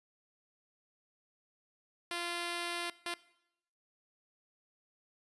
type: tone bursts at uneven times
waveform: 5% pulse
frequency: 345.8 Hz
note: F4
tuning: 17 cents flat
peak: -24 dBFS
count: 2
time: 2.11-2.9 / 3.06-3.14 s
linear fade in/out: 2 ms
effects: noise-tail reverb RT60 0.8 s tail -20 dB re dry + resampled to 24000 Hz